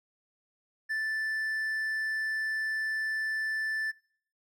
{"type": "tone", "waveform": "triangle", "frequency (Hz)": 1760, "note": "A6", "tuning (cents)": 0, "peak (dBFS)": -27, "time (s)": [0.89, 3.92], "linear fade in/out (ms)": 20, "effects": ["noise-tail reverb RT60 0.6 s tail -24 dB re dry"]}